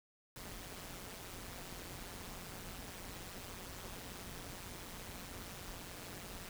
pink noise with amplitude modulation, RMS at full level -45 dBFS, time 0.36-6.49 s, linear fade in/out 2 ms, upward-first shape sine, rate 181 Hz, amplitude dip 75%, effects none

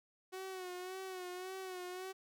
sawtooth tone with vibrato, 369.9 Hz, F#4, in tune, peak -39 dBFS, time 0.32-2.13 s, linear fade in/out 20 ms, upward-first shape sine, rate 1.8 Hz, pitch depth 51 cents each way, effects none

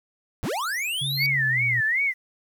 square linear sweep, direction up, 44.17 to 4699 Hz, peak -26 dBFS, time 0.43-1.26 s, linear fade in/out 0 ms
sine tone with pitch glide, 138.59 to 121.35 Hz, C#3 to B2, 0 to -30 cents, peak -28 dBFS, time 1.01-1.81 s, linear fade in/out 10 ms, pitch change -230 cents, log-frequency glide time 1.36-1.66 s
sine tone with vibrato, 1975.5 Hz, B6, in tune, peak -20 dBFS, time 1.17-2.14 s, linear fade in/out 50 ms, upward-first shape sine, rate 2.6 Hz, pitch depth 230 cents each way
effects 9-bit

